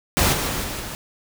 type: noise with level steps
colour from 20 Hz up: pink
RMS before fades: -18 / -24 / -26 / -29 / -32 dBFS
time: 0.17-0.95 s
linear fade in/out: 0 ms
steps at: 0.32 / 0.48 / 0.63 / 0.79 s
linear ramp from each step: 20 ms
effects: none